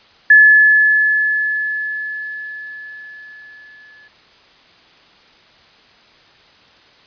sine tone with exponential decay, 1719 Hz, A6, 41 cents flat, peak -3 dBFS, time 0.3-4.08 s, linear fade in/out 5 ms, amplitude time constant 820 ms, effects white hiss -48 dBFS RMS until 7.06 s + resampled to 11025 Hz

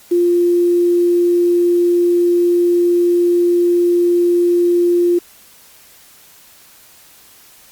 sine tone with quantisation, 349.2 Hz, F4, in tune, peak -10 dBFS, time 0.11-5.19 s, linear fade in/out 10 ms, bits 6, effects white hiss -45 dBFS RMS until 7.71 s + Opus 48 kbps

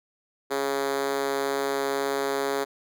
5% pulse tone with high-pass filter, 138.3 Hz, C#3, 4 cents flat, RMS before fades -27 dBFS, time 0.5-2.65 s, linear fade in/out 20 ms, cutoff 370 Hz, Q 3.5, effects none

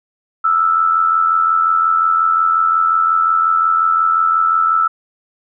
sine tone with amplitude modulation, 1318.5 Hz, E6, in tune, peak -8 dBFS, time 0.44-4.88 s, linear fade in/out 10 ms, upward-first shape sine, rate 85.6 Hz, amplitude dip 60%, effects none

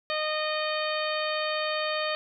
harmonic tone with a mistuned harmonic, 615 Hz, D#5, 20 cents flat, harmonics 1 / 2 / 3 / 4 / 5 / 6 / 7, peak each -30 / -33 / -35 / -36 / -37 / -38 / -38 dBFS, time 0.1-2.15 s, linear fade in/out 0 ms, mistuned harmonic 7, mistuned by +47 cents, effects none

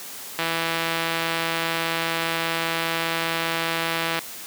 click train, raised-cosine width 0.3 ms, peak -8 dBFS, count 628, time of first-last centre 0.39-4.19 s, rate 165 Hz, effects white hiss -37 dBFS RMS until 4.46 s + high-pass 150 Hz 12 dB/octave

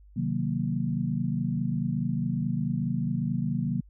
sine chord, C half-diminished seventh, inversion none, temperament equal, 130.81 / 155.56 / 185 / 233.1 Hz, C3 / Eb3 / Gb3 / Bb3, 0 / 0 / 0 / 0 cents, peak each -31 dBFS, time 0.16-3.81 s, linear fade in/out 10 ms, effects added 50 Hz sine -50 dBFS peak until 3.89 s

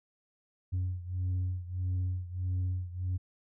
sine beating tone pair, 90.9 / 92.5 Hz, F#2 / F#2, -30 / 0 cents, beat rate 1.6 Hz, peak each -30 / -33 dBFS, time 0.72-3.18 s, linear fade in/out 20 ms, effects tanh soft clip ceiling -27 dBFS

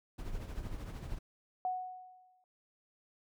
brown noise with tremolo, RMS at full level -38 dBFS, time 0.18-1.19 s, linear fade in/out 10 ms, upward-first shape triangle, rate 13 Hz, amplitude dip 60%
sine tone with exponential decay, 738 Hz, F#5, 5 cents flat, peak -30 dBFS, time 1.65-2.44 s, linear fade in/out 1 ms, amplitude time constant 170 ms
effects none

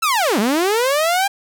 sawtooth linear two-way sweep, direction down then up, 1359 to 193.9 to 809 Hz, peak -11 dBFS, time 0.02-1.28 s, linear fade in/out 10 ms, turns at 0.39 s, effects none

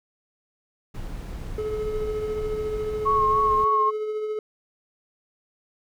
brown noise, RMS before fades -34 dBFS, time 0.94-3.65 s, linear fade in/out 10 ms
triangle tone with tremolo, 428.5 Hz, A4, 46 cents flat, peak -22 dBFS, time 1.58-4.39 s, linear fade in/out 2 ms, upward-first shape triangle, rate 14 Hz, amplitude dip 40%
sine tone with vibrato, 1090 Hz, C#6, 29 cents flat, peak -18 dBFS, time 3.05-3.91 s, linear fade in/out 20 ms, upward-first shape sine, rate 3.5 Hz, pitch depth 33 cents each way
effects none

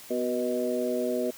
harmonic tone with a mistuned harmonic, 124.5 Hz, B2, 14 cents sharp, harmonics 2 / 3 / 4 / 5, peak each -31 / -31 / -31 / -31 dBFS, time 0.1-1.31 s, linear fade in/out 10 ms, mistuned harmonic 4, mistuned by -40 cents, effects white hiss -47 dBFS RMS until 1.37 s

